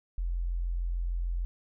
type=tone; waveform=sine; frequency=43.33 Hz; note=F1; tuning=13 cents flat; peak=-28 dBFS; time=0.18-1.45 s; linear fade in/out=0 ms; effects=none